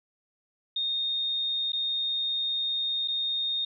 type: tone with dropouts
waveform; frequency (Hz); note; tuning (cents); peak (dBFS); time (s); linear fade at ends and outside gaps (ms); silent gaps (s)
sine; 3685; A#7; -21; -26; 0.76-3.65; 5; 1.721-1.731 / 3.077-3.082
effects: none